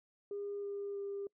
sine tone with pitch steps, 405.3 / 402.5 / 399.7 Hz, G#4 / G4 / G4, -42 / +46 / +34 cents, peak -37 dBFS, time 0.31-1.27 s, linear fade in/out 2 ms, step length 320 ms, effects noise-tail reverb RT60 0.1 s tail -26 dB re dry + tanh soft clip ceiling -33 dBFS

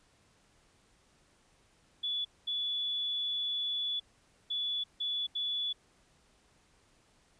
sine tone bursts at uneven times, 3433 Hz, A7, 43 cents flat, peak -31 dBFS, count 5, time 2.03-2.25 / 2.47-4 / 4.5-4.84 / 5-5.27 / 5.35-5.73 s, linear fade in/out 10 ms, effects pink hiss -67 dBFS RMS until 7.39 s + resampled to 22050 Hz

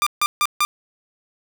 sawtooth tone bursts, 1194 Hz, D6, 28 cents sharp, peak -12 dBFS, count 4, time 0.02-0.65 s, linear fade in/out 0 ms, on 45 ms, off 150 ms, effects none

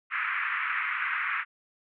pink band-pass noise, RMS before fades -30 dBFS, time 0.1-1.45 s, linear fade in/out 50 ms, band 1200 to 2400 Hz, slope 48 dB/octave, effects none

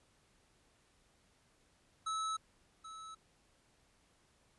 square tone with echo, 1300 Hz, E6, 24 cents flat, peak -36 dBFS, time 2.06-2.37 s, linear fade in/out 10 ms, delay 780 ms, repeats 1, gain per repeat -12 dB, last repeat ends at 3.15 s, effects pink hiss -71 dBFS RMS until 4.58 s + resampled to 24000 Hz

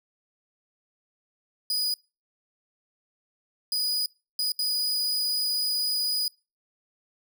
40% pulse tone bursts at uneven times, 4938 Hz, D#8, 14 cents flat, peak -23 dBFS, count 4, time 1.7-1.94 / 3.72-4.06 / 4.39-4.52 / 4.59-6.28 s, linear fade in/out 2 ms, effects noise-tail reverb RT60 0.3 s tail -24 dB re dry

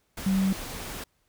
sine tone in noise, 191.8 Hz, G3, 37 cents flat, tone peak -21 dBFS, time 0.26-0.53 s, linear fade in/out 5 ms, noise pink, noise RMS -37 dBFS, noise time 0.17-1.04 s, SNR +13 dB, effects pink hiss -71 dBFS RMS until 1.28 s

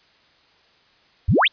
sine exponential sweep, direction up, 65.41 to 4066 Hz, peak -13 dBFS, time 1.28-1.48 s, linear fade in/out 10 ms, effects white hiss -57 dBFS RMS until 1.52 s + resampled to 11025 Hz

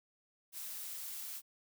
blue noise, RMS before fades -44 dBFS, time 0.52-1.42 s, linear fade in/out 50 ms, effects none

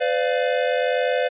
square chord, B diminished, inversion none, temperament equal with one note detuned, 505.7 / 587.3 / 698.5 Hz, B4 / D5 / F5, +41 / 0 / 0 cents, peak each -22 / -25 / -27 dBFS, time 0-1.29 s, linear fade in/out 20 ms, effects resampled to 8000 Hz

